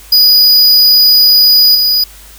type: tone with level steps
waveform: square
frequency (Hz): 4933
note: D#8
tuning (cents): -16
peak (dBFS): -4 / -8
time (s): 0.12-2.04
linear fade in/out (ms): 5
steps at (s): 1.75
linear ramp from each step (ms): 2
effects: added 50 Hz sine -37 dBFS peak until 2.38 s + white hiss -37 dBFS RMS until 2.38 s